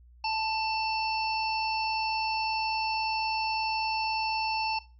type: harmonic tone with a mistuned harmonic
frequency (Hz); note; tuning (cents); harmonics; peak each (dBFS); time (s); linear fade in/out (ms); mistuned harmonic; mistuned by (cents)
890; A5; +20; 1 / 3 / 5 / 6; -29 / -34 / -36 / -37; 0.24-4.79; 5; 1; -16
effects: noise-tail reverb RT60 0.3 s tail -19 dB re dry + added 60 Hz sine -52 dBFS peak until 4.99 s